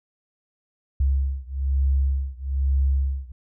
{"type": "beating tone pair", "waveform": "sine", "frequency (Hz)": [67.4, 68.5], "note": ["C#2", "C#2"], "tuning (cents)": [-48, -20], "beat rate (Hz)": 1.1, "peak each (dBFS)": [-22, -23], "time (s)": [1, 3.32], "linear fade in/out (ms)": 5, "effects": []}